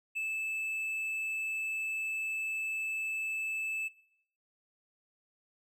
triangle tone, 2624 Hz, E7, 9 cents flat, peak -30 dBFS, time 0.15-3.89 s, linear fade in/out 20 ms, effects noise-tail reverb RT60 0.7 s tail -18 dB re dry

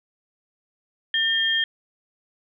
sine tone pair together, 1801 / 3213 Hz, A6 / G7, +40 / +42 cents, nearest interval minor seventh, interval 1002 cents, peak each -23 / -21 dBFS, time 1.14-1.64 s, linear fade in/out 2 ms, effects none

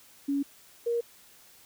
sine tone pair in turn, 280.6 / 470.7 Hz, C#4 / A#4, +21 / +17 cents, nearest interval major sixth, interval 896 cents, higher second, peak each -25 dBFS, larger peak neither, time 0.28-0.43 / 0.86-1.01 s, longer neither, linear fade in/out 10 ms, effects white hiss -56 dBFS RMS until 1.65 s

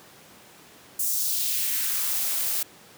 blue noise with high-pass filter sweep, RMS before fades -26 dBFS, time 0.99-2.63 s, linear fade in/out 5 ms, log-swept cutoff 8000 to 300 Hz, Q 1.4, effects pink hiss -50 dBFS RMS until 2.97 s + high-pass 150 Hz 12 dB/octave

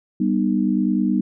sine chord, G augmented, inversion none, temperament just, 196 / 245 / 306.2 Hz, G3 / B3 / D#4, 0 / -14 / -28 cents, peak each -20 / -21 / -22 dBFS, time 0.2-1.21 s, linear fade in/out 5 ms, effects none

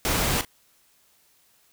pink noise with echo, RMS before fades -24 dBFS, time 0.05-0.41 s, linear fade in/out 0 ms, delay 39 ms, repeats 1, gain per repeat -13 dB, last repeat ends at 0.449 s, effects white hiss -62 dBFS RMS until 1.72 s

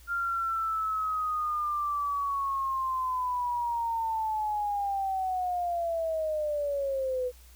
sine linear sweep, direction down, 1399 to 493.6 Hz, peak -27 dBFS, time 0.07-7.32 s, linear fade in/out 50 ms, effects added 60 Hz sine -51 dBFS peak until 7.55 s + white hiss -58 dBFS RMS until 7.55 s

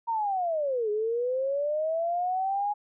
sine linear two-way sweep, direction down then up, 940 to 412.8 to 834 Hz, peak -25 dBFS, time 0.07-2.74 s, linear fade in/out 20 ms, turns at 0.9 s, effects none

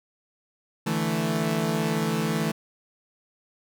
sawtooth chord, D suspended second, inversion none, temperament equal, 146.83 / 164.81 / 220 Hz, D3 / E3 / A3, 0 / 0 / 0 cents, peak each -28 / -23 / -23 dBFS, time 0.86-2.52 s, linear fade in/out 10 ms, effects none

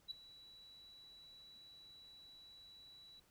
sine tone with ADSR envelope, 3933 Hz, B7, 8 cents flat, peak -38 dBFS, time 0.08-3.2 s, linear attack 30 ms, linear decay 6 ms, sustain -19 dB, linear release 7 ms, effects tanh soft clip ceiling -36 dBFS + pink hiss -72 dBFS RMS until 3.3 s

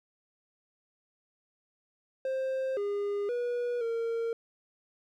triangle tone with pitch steps, 527 / 406.8 / 484.2 / 460.2 Hz, C5 / G#4 / B4 / A#4, +12 / -36 / -34 / -22 cents, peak -27 dBFS, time 2.25-4.33 s, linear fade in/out 2 ms, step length 520 ms, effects none

